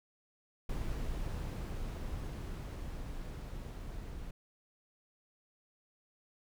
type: noise with level ramp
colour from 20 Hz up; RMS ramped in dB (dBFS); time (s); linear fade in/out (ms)
brown; -37 to -44; 0.69-4.31; 5
effects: none